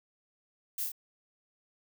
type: noise with echo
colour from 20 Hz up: violet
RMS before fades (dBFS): -35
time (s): 0.78-0.84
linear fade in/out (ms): 2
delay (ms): 26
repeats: 3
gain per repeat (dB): -2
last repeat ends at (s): 0.918
effects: none